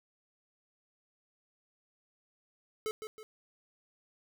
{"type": "tone with echo", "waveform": "square", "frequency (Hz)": 433.5, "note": "A4", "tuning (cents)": -26, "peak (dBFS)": -33, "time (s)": [2.86, 2.91], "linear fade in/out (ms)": 0, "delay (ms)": 160, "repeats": 2, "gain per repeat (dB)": -7, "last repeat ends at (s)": 3.23, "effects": []}